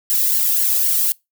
violet noise with flanger, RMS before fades -17 dBFS, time 0.1-1.12 s, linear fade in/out 0 ms, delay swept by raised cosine 0.8 to 1.42 ms, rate 3.9 Hz, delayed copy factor -0.7, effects noise-tail reverb RT60 0.2 s tail -24 dB re dry

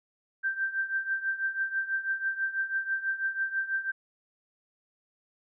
sine tone with tremolo, 1568 Hz, G6, in tune, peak -24 dBFS, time 0.43-3.92 s, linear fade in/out 20 ms, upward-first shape triangle, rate 6.1 Hz, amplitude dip 85%, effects none

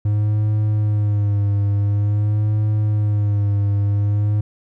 triangle tone with vibrato, 103.83 Hz, G#2, in tune, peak -13 dBFS, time 0.05-4.41 s, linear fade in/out 5 ms, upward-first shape sine, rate 0.48 Hz, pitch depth 44 cents each way, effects none

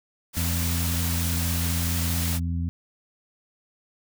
white noise, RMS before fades -30 dBFS, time 0.33-2.4 s, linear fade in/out 50 ms
harmonic tone, 84.8 Hz, E2, 50 cents sharp, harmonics 1 / 2 / 3, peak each -25 / -31 / -35 dBFS, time 0.37-2.69 s, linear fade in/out 0 ms
effects none

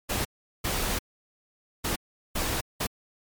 pink noise bursts at uneven times, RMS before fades -28 dBFS, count 5, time 0.09-0.25 / 0.64-0.99 / 1.84-1.96 / 2.35-2.61 / 2.8-2.87 s, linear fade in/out 10 ms, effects MP3 96 kbps

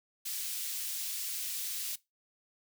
white high-pass noise, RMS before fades -37 dBFS, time 0.25-1.96 s, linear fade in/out 10 ms, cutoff 3000 Hz, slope 12 dB/octave, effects noise-tail reverb RT60 0.2 s tail -20 dB re dry

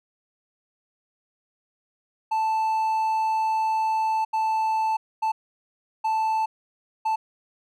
triangle tone bursts at uneven times, 880 Hz, A5, in tune, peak -19 dBFS, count 5, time 2.31-4.25 / 4.33-4.97 / 5.22-5.32 / 6.04-6.46 / 7.05-7.16 s, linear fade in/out 10 ms, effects none

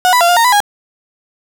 35% pulse tone with pitch steps, 731 / 989 / 689 / 706 / 923 / 993 / 822 Hz, F#5 / B5 / F5 / F5 / A#5 / B5 / G#5, -21 / +2 / -24 / +19 / -17 / +9 / -18 cents, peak -6 dBFS, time 0.05-0.603 s, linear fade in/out 0 ms, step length 79 ms, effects none

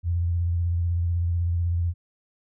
sine tone with vibrato, 86 Hz, F2, 26 cents flat, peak -21 dBFS, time 0.03-1.94 s, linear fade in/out 50 ms, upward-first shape sine, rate 16 Hz, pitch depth 38 cents each way, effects none

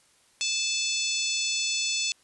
harmonic tone, 873 Hz, A5, 14 cents flat, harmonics 3 / 4 / 5 / 6 / 7 / 8 / 9, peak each -31 / -32 / -33 / -34 / -34 / -35 / -36 dBFS, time 0.41-2.12 s, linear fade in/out 0 ms, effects white hiss -62 dBFS RMS until 2.23 s + resampled to 24000 Hz

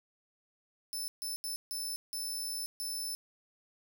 20% pulse tone bursts at uneven times, 5280 Hz, E8, 2 cents sharp, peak -30 dBFS, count 6, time 0.93-1.08 / 1.22-1.36 / 1.44-1.56 / 1.71-1.96 / 2.13-2.66 / 2.8-3.15 s, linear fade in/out 0 ms, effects none

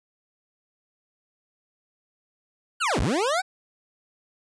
25% pulse linear two-way sweep, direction down then up, 1544 to 34.65 to 783 Hz, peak -18 dBFS, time 2.8-3.42 s, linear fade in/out 20 ms, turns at 3 s, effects resampled to 22050 Hz

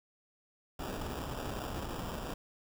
pink noise with sample-and-hold, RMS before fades -39 dBFS, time 0.79-2.34 s, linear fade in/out 5 ms, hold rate 2100 Hz, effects none

